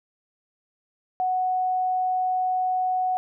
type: tone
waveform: sine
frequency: 740 Hz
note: F#5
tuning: in tune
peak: -21 dBFS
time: 1.2-3.17 s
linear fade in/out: 0 ms
effects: none